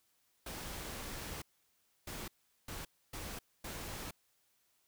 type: noise bursts at uneven times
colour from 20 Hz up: pink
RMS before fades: -44 dBFS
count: 5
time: 0.46-1.42 / 2.07-2.28 / 2.68-2.85 / 3.13-3.39 / 3.64-4.11 s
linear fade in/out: 5 ms
effects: white hiss -75 dBFS RMS until 4.87 s